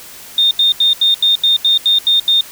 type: tone bursts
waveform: sine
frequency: 3650 Hz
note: A#7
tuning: 37 cents flat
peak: -8 dBFS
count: 10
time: 0.38-2.409 s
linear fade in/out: 2 ms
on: 130 ms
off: 81 ms
effects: white hiss -35 dBFS RMS until 2.51 s